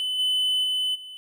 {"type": "tone with level steps", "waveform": "triangle", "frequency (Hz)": 3017, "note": "F#7", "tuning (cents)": 33, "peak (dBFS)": [-23, -19, -21, -36], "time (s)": [0, 1.17], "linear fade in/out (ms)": 0, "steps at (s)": [0.18, 0.63, 0.94], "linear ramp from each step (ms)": 20, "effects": []}